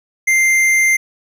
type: tone with tanh clipping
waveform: triangle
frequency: 2093 Hz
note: C7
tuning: in tune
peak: -12 dBFS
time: 0.27-0.97 s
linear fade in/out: 10 ms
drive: 17 dB
effects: none